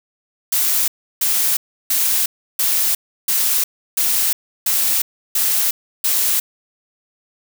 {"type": "noise bursts", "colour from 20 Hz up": "blue", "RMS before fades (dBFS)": -17, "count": 9, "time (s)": [0.52, 6.4], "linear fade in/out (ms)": 5, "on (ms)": 360, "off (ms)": 330, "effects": []}